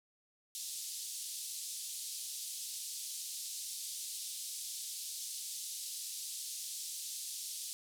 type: band-pass noise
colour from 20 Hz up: white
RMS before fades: -43 dBFS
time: 0.55-7.73 s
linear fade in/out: 0 ms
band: 3700 to 11000 Hz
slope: 24 dB/octave
effects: none